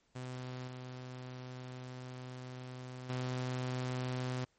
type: tone with level steps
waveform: sawtooth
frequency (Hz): 126.9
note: B2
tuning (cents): +47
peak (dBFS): -37 / -40 / -31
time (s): 0.15-4.45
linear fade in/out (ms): 10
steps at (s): 0.67 / 3.09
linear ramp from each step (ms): 10
effects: pink hiss -74 dBFS RMS until 4.58 s + MP3 32 kbps